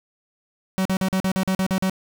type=tone bursts; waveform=45% pulse; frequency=188.9 Hz; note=F#3; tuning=36 cents sharp; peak=-19 dBFS; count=10; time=0.78-1.897 s; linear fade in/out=0 ms; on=73 ms; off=43 ms; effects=none